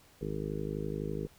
harmonic tone, 51.91 Hz, G#1, in tune, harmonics 1 / 2 / 3 / 4 / 5 / 6 / 7 / 8 / 9, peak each -43 / -46 / -38 / -42 / -46 / -43 / -43 / -40 / -43 dBFS, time 0.21-1.27 s, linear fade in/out 5 ms, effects pink hiss -61 dBFS RMS until 1.38 s

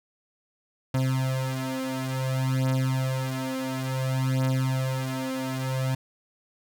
35% pulse beating tone pair, 130.81 / 131.38 Hz, C3 / C3, 0 / +7 cents, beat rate 0.57 Hz, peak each -26 dBFS, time 0.94-5.95 s, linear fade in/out 5 ms, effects none

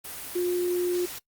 sine tone in noise, 356 Hz, F4, 33 cents sharp, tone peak -23 dBFS, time 0.35-1.06 s, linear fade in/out 10 ms, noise white, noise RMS -38 dBFS, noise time 0.04-1.19 s, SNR +12 dB, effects noise-tail reverb RT60 0.1 s tail -21 dB re dry + Opus 32 kbps

